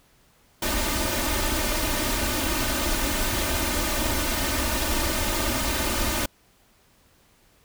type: noise with comb filter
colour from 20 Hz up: pink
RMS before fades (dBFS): -25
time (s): 0.62-6.26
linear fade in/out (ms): 5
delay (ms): 3.3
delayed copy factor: +0.9
effects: pink hiss -60 dBFS RMS until 7.64 s